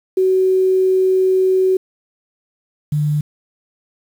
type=tone pair in turn; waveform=sine; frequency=375.6 / 149.06 Hz; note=F#4 / D3; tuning=+26 / +26 cents; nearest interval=octave + major third; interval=1600 cents; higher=first; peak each=-11 / -14 dBFS; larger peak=first; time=0.17-1.77 / 2.92-3.21 s; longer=first; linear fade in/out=5 ms; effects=7-bit